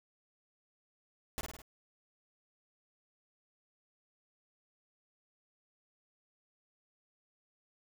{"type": "noise with echo", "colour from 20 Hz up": "pink", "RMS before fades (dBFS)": -38, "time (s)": [1.38, 1.41], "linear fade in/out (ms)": 0, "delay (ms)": 52, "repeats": 4, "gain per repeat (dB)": -4, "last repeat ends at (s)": 1.618, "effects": []}